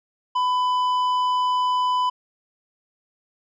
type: tone with tanh clipping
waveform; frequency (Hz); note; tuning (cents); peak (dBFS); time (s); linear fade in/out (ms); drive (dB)
sine; 1000; B5; +21; -20; 0.35-2.1; 10; 8
effects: none